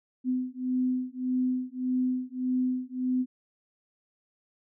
sine beating tone pair, 253.3 / 255 Hz, B3 / C4, +44 / -44 cents, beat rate 1.7 Hz, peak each -29 dBFS, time 0.24-3.26 s, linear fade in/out 50 ms, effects none

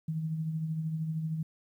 sine tone with tremolo, 159 Hz, D#3, 38 cents sharp, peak -28 dBFS, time 0.08-1.43 s, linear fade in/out 5 ms, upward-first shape triangle, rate 13 Hz, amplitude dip 50%, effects 11-bit

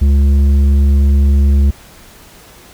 sine tone with tanh clipping, 70 Hz, C#2, 18 cents sharp, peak -8 dBFS, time 0.01-1.71 s, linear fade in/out 10 ms, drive 8 dB, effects pink hiss -40 dBFS RMS until 2.73 s

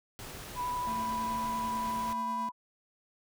pink noise, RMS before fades -44 dBFS, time 0.19-2.13 s, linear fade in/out 0 ms
sine tone with vibrato, 987.8 Hz, B5, in tune, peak -31 dBFS, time 0.55-2.52 s, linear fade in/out 50 ms, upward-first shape triangle, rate 11 Hz, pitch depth 15 cents each way
square tone with tremolo, 224.7 Hz, A3, 37 cents sharp, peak -39 dBFS, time 0.87-2.49 s, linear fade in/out 2 ms, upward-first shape sine, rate 9.2 Hz, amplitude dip 25%
effects none

